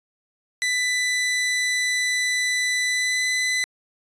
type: tone with pitch glide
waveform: sawtooth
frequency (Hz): 1992 to 2007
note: B6 to B6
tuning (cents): +14 to +27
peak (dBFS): -17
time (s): 0.62-3.64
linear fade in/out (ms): 0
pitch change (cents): +13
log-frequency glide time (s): 2.87-3.25
effects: resampled to 22050 Hz